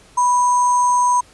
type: tone with sample-and-hold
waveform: sine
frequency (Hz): 986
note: B5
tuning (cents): -3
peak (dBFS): -12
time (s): 0.17-1.21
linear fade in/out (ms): 10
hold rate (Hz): 7350
effects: pink hiss -48 dBFS RMS until 1.33 s + resampled to 24000 Hz